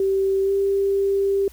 sine tone with pitch glide, 387.8 to 394.4 Hz, G4 to G4, -19 to +11 cents, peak -17 dBFS, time 0-1.48 s, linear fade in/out 2 ms, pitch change +30 cents, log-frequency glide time 0.43-0.52 s, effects added 60 Hz sine -45 dBFS peak until 1.52 s + white hiss -51 dBFS RMS until 1.52 s

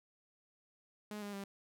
sawtooth tone with pitch steps, 209.7 / 203.7 / 197.93 Hz, G#3 / G#3 / G3, +17 / -33 / +17 cents, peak -38 dBFS, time 1.11-1.44 s, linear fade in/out 2 ms, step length 110 ms, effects none

